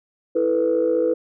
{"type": "chord", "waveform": "sine", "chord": "E suspended fourth", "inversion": "none", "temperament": "just", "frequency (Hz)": [329.6, 439.5, 494.4], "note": ["E4", "A4", "B4"], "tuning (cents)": [0, -2, 2], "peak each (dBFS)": [-22, -23, -18], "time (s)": [0.35, 1.14], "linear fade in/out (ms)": 10, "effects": ["tanh soft clip ceiling -10 dBFS"]}